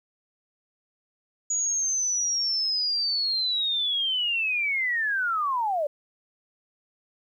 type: linear sweep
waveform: sine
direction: down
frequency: 6840 to 560 Hz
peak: -23 dBFS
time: 1.5-5.87 s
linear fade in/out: 5 ms
effects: 10-bit